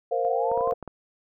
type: chord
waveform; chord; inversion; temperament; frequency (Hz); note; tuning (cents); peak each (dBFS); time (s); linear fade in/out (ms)
sine; Bb suspended second; none; just; 466.2 / 524.4 / 699.2; Bb4 / C5 / F5; 0 / +4 / +2; -27; 0.11-0.74; 10
type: linear sweep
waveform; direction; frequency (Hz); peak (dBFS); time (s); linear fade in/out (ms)
sine; up; 687 to 1068; -29; 0.25-0.71; 0
type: clicks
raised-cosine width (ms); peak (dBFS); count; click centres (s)
1; -23; 7; 0.516 / 0.576 / 0.609 / 0.675 / 0.724 / 0.827 / 0.877
effects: none